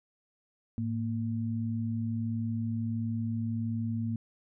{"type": "tone pair together", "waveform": "sine", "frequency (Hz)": [108.55, 230], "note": ["A2", "A#3"], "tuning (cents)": [-23, -23], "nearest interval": "octave + minor second", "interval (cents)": 1300, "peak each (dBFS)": [-32, -32], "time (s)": [0.78, 4.16], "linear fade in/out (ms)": 0, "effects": []}